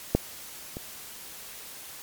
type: clicks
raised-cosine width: 2 ms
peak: -6 / -22 dBFS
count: 2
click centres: 0.15 / 0.769 s
effects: white hiss -43 dBFS RMS until 2.02 s + MP3 96 kbps